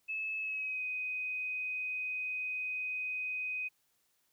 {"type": "tone with pitch glide", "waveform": "sine", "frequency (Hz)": [2600, 2506], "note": ["E7", "D#7"], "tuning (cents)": [-24, 12], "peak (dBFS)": -34, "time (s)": [0.08, 3.69], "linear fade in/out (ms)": 20, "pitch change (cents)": -64, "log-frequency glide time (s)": [0.39, 0.83], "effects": ["white hiss -75 dBFS RMS until 4.32 s"]}